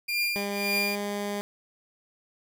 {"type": "tone with tremolo", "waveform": "30% pulse", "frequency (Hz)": 2398, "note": "D7", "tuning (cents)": 36, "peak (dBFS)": -21, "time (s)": [0.08, 0.96], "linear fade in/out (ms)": 10, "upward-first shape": "triangle", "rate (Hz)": 1.8, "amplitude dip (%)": 95}
{"type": "tone with pitch glide", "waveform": "15% pulse", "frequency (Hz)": [201.7, 204], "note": ["G3", "G#3"], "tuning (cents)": [50, -31], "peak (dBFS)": -23, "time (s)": [0.36, 1.41], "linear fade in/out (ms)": 0, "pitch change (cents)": 19, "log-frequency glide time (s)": [0.7, 1]}
{"effects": []}